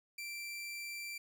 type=tone; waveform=sawtooth; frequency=2349 Hz; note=D7; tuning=in tune; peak=-38 dBFS; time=0.18-1.18 s; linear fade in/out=5 ms; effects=none